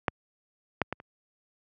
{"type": "clicks", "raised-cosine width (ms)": 0.5, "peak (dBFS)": [-8, -9, -16, -30], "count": 4, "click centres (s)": [0.082, 0.817, 0.926, 1.001], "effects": ["high-pass 80 Hz 12 dB/octave"]}